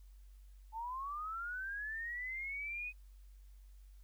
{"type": "linear sweep", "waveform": "sine", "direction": "up", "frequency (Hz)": [865, 2517], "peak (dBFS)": -39, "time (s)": [0.72, 2.93], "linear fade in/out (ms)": 50, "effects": ["added 48 Hz sine -54 dBFS peak until 4.03 s", "white hiss -75 dBFS RMS until 4.03 s"]}